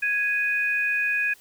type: tone pair together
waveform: sine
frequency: 1661.2 / 2487 Hz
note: G#6 / D#7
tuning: 0 / -1 cents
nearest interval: perfect fifth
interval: 699 cents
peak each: -24 dBFS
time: 0.02-1.34 s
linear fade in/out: 10 ms
effects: white hiss -54 dBFS RMS until 1.4 s